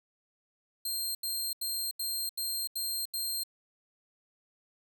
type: tone bursts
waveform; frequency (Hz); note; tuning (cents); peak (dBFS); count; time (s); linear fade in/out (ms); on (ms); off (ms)
15% pulse; 4186; C8; 0; -25; 7; 0.85-3.436; 5; 300; 81
effects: none